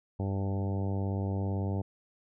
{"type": "harmonic tone with a mistuned harmonic", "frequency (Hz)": 98, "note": "G2", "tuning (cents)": 0, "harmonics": [1, 2, 3, 4, 5, 6, 7, 8, 9], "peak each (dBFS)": [-30, -36, -40, -42, -44, -46, -47, -48, -49], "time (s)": [0.19, 1.82], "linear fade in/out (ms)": 10, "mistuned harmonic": 1, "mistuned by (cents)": -20, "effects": []}